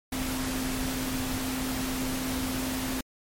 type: tone in noise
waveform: sine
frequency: 259.5 Hz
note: C4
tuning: 14 cents flat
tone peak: -31 dBFS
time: 0.12-3.01 s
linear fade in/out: 5 ms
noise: pink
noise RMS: -33 dBFS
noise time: 0.12-3.01 s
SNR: -1 dB
effects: MP3 64 kbps